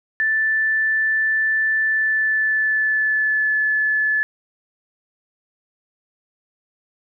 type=tone with pitch glide; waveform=sine; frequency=1760 to 1727.8 Hz; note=A6 to A6; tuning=0 to -32 cents; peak=-16 dBFS; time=0.2-4.23 s; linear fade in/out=0 ms; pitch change=-32 cents; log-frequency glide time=1.82-3.56 s; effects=none